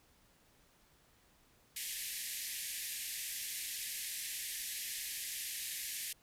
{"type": "band-pass noise", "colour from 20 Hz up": "white", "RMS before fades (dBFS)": -42, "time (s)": [1.76, 6.13], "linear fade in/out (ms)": 5, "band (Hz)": [1700, 14000], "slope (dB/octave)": 96, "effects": ["pink hiss -68 dBFS RMS until 6.22 s"]}